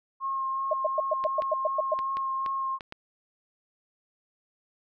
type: tone with vibrato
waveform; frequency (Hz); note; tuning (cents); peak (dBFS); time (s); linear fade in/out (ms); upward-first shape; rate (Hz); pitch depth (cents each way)
sine; 1073; C6; +43; -27; 0.2-2.79; 50; sine; 2.7; 13
type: tone bursts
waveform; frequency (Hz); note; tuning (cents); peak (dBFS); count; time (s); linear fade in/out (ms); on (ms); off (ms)
sine; 622.3; D#5; 0; -21; 10; 0.71-1.94; 5; 24; 110
type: clicks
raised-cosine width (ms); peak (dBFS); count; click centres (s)
0.3; -22; 7; 1.24 / 1.421 / 1.99 / 2.17 / 2.462 / 2.808 / 2.924
effects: none